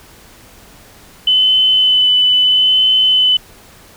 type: tone with vibrato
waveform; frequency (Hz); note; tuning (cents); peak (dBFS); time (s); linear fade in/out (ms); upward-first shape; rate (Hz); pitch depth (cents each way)
sine; 3018; F#7; +34; -8; 1.27-3.37; 5; sine; 0.76; 13
effects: pink hiss -42 dBFS RMS until 3.96 s